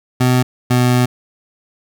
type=tone pair in turn; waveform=25% pulse; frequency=126.1 / 124.29 Hz; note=B2 / B2; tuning=+36 / +11 cents; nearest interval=unison; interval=25 cents; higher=first; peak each=-7 dBFS; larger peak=neither; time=0.2-0.43 / 0.7-1.06 s; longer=second; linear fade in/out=10 ms; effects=none